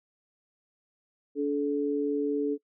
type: tone pair together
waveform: sine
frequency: 287.4 / 431.8 Hz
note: D4 / A4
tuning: -37 / -33 cents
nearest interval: perfect fifth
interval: 704 cents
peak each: -28 dBFS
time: 1.35-2.58 s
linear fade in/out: 50 ms
effects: noise-tail reverb RT60 0.1 s tail -24 dB re dry